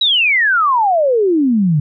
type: exponential sweep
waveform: sine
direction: down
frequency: 3951 to 141.8 Hz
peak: -10 dBFS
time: 0.01-1.8 s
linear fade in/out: 5 ms
effects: none